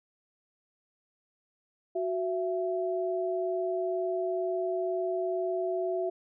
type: tone pair together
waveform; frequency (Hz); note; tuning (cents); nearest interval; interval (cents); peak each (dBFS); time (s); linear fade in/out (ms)
sine; 370 / 667.9; F#4 / E5; 0 / +23; minor seventh; 1023; -30 / -31; 1.95-6.1; 10
effects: none